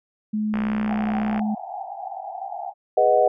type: tone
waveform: sine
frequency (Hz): 213.3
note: G#3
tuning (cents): +46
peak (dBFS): -21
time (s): 0.33-1.55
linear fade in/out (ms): 10
type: click train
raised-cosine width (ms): 0.5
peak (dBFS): -15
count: 54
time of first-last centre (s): 0.54-1.393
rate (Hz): 62.1
type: band-pass noise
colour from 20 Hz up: white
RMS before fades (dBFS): -33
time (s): 0.86-2.74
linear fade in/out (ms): 50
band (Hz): 700 to 810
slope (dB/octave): 96
type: chord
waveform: sine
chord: G# minor seventh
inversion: none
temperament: equal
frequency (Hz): 415.3 / 493.9 / 622.3 / 740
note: G#4 / B4 / D#5 / F#5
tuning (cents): 0 / 0 / 0 / 0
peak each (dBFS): -24 / -20 / -18 / -19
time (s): 2.97-3.28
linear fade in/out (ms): 5
effects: none